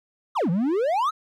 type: exponential two-way sweep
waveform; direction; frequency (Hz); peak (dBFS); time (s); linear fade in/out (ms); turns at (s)
triangle; down then up; 1340 to 158.8 to 1340; -18; 0.35-1.11; 20; 0.5
effects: none